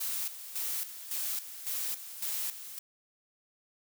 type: noise with tremolo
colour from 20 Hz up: blue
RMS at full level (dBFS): -34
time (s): 0-2.79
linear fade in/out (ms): 10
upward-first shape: square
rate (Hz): 1.8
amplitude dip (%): 70
effects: none